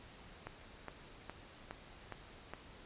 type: click train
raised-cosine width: 0.5 ms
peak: -28 dBFS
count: 6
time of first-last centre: 0.47-2.536 s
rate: 2.42 Hz
effects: pink hiss -56 dBFS RMS until 2.85 s + resampled to 8000 Hz